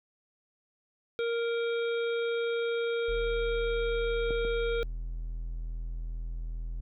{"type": "harmonic tone", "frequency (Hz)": 466.2, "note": "A#4", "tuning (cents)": 0, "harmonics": [1, 3, 5, 7, 8], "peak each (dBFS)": [-28, -38, -42, -45, -46], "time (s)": [1.19, 4.83], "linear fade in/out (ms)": 0}
{"type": "tone", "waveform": "triangle", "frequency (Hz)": 41.2, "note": "E1", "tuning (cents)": 0, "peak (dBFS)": -31, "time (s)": [3.08, 6.81], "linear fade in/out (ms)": 10}
{"type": "clicks", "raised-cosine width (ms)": 2, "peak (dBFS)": [-24, -27], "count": 2, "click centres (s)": [4.307, 4.45]}
{"effects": []}